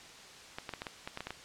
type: clicks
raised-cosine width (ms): 0.3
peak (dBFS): -22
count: 10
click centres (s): 0.585 / 0.692 / 0.737 / 0.819 / 0.868 / 1.075 / 1.174 / 1.206 / 1.27 / 1.306
effects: white hiss -51 dBFS RMS until 1.44 s + low-pass 6000 Hz 12 dB/octave